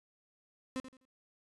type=tone with echo; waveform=35% pulse; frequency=260 Hz; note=C4; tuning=11 cents flat; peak=-33 dBFS; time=0.76-0.8 s; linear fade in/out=0 ms; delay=84 ms; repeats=3; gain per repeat=-12 dB; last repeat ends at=1.052 s; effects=resampled to 24000 Hz